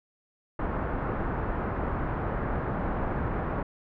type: low-pass noise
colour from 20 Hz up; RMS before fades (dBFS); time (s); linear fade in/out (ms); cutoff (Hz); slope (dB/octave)
pink; -30; 0.59-3.63; 5; 1500; 24
effects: none